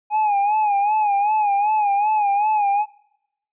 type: tone with vibrato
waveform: triangle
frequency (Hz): 830.6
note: G#5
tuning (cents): 0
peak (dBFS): -14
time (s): 0.1-2.86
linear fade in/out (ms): 50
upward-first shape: sine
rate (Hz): 2.6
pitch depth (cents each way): 74
effects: noise-tail reverb RT60 0.9 s tail -26 dB re dry + resampled to 8000 Hz